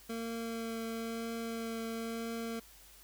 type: tone with vibrato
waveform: 25% pulse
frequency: 228.1 Hz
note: A#3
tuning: 37 cents flat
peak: -33 dBFS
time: 0.09-2.6 s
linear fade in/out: 10 ms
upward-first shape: triangle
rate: 1 Hz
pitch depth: 12 cents each way
effects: added 50 Hz sine -62 dBFS peak until 3.03 s + white hiss -58 dBFS RMS until 3.03 s